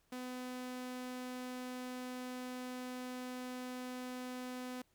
sawtooth tone, 251.8 Hz, B3, 34 cents sharp, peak -38 dBFS, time 0.12-4.82 s, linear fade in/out 5 ms, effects pink hiss -75 dBFS RMS until 4.94 s

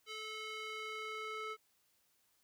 square tone with band-pass filter sweep, 434.5 Hz, A4, 22 cents flat, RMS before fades -44 dBFS, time 0.06-1.57 s, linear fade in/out 50 ms, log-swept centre 3100 to 1600 Hz, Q 1.4, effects white hiss -75 dBFS RMS until 2.43 s

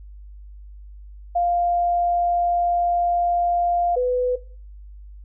sine tone pair in turn, 698.5 / 498.9 Hz, F5 / B4, 0 / +17 cents, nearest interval tritone, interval 583 cents, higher first, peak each -17 dBFS, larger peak neither, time 1.35-3.96 / 3.96-4.36 s, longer first, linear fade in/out 10 ms, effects noise-tail reverb RT60 0.4 s tail -17 dB re dry + added 50 Hz sine -38 dBFS peak until 5.24 s

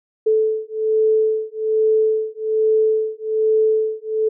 sine beating tone pair, 436.2 / 437.4 Hz, A4 / A4, -15 / -10 cents, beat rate 1.2 Hz, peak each -18 dBFS, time 0.26-4.29 s, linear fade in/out 10 ms, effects none

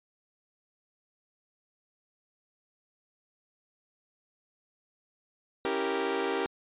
sawtooth chord, C# diminished seventh, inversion none, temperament equal, 277.2 / 329.6 / 392 / 466.2 Hz, C#4 / E4 / G4 / Bb4, 0 / 0 / 0 / 0 cents, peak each -33 / -33 / -27 / -29 dBFS, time 5.65-6.46 s, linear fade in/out 0 ms, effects resampled to 8000 Hz

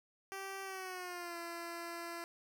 10% pulse tone with pitch glide, 388.4 to 340.1 Hz, G4 to F4, -16 to -46 cents, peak -34 dBFS, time 0.32-2.24 s, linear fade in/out 0 ms, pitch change -230 cents, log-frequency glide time 0.63-1.37 s, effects none

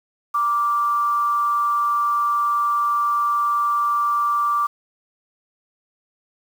sine tone with amplitude modulation, 1171 Hz, D6, 5 cents flat, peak -15 dBFS, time 0.34-4.67 s, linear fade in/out 10 ms, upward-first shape sine, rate 223 Hz, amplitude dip 40%, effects 7-bit

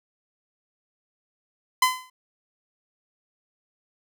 sawtooth tone with exponential decay, 1020 Hz, C6, 44 cents flat, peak -10 dBFS, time 1.82-2.1 s, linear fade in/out 5 ms, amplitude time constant 59 ms, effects none

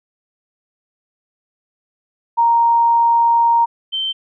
sine tone pair in turn, 932.3 / 3109 Hz, A#5 / G7, 0 / -15 cents, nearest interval octave + major sixth, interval 2085 cents, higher second, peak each -10 / -18 dBFS, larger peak first, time 2.37-3.66 / 3.92-4.13 s, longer first, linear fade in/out 20 ms, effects none

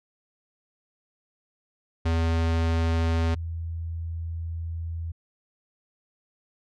square / sine tone pair in turn, 82.41 / 82.94 Hz, E2 / E2, 0 / +11 cents, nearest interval unison, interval 11 cents, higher second, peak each -22 / -29 dBFS, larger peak first, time 2.05-3.35 / 3.35-5.12 s, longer second, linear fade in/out 10 ms, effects low-pass 5000 Hz 12 dB/octave

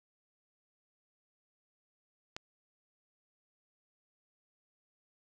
click, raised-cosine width 0.2 ms, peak -22 dBFS, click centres 2.365 s, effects none

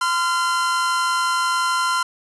45% pulse tone pair together, 1024.4 / 1383 Hz, C6 / F6, -37 / -17 cents, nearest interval perfect fourth, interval 520 cents, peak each -21 dBFS, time 0.01-2.03 s, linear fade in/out 5 ms, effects resampled to 24000 Hz + 9-bit

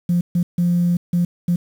sine tone bursts at uneven times, 174.61 Hz, F3, in tune, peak -13 dBFS, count 5, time 0.09-0.21 / 0.35-0.43 / 0.58-0.97 / 1.13-1.25 / 1.48-1.56 s, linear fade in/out 5 ms, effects tanh soft clip ceiling -10 dBFS + 7-bit

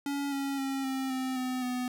square tone with pitch steps, 282 / 276.4 / 270.8 / 265.4 / 260.1 / 254.9 / 249.8 Hz, C#4 / C#4 / C#4 / C4 / C4 / C4 / B3, +30 / -5 / -40 / +25 / -10 / -45 / +20 cents, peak -31 dBFS, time 0.06-1.88 s, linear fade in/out 2 ms, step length 260 ms, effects none

